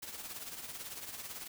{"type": "noise with tremolo", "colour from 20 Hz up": "white", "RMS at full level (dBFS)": -42, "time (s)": [0.02, 1.48], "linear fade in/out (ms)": 10, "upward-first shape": "triangle", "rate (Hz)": 18, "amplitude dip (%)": 65, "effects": []}